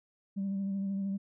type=tone with vibrato; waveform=sine; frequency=196 Hz; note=G3; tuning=in tune; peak=-29 dBFS; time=0.36-1.18 s; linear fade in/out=20 ms; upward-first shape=sine; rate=13 Hz; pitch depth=24 cents each way; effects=tanh soft clip ceiling -28 dBFS